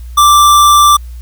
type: tone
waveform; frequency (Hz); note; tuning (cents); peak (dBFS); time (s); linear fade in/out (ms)
square; 1174.7; D6; 0; -4; 0.17-0.97; 10
effects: added 60 Hz sine -24 dBFS peak until 1.21 s + white hiss -47 dBFS RMS until 1.21 s